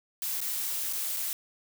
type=noise with dropouts; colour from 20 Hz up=blue; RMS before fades=-32 dBFS; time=0.22-1.33 s; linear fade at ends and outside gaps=1 ms; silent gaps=0.405-0.414 / 0.928-0.933 / 1.165-1.169 s; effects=none